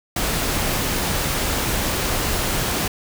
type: noise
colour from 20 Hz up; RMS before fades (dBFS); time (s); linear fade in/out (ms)
pink; -22; 0.16-2.88; 5
effects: none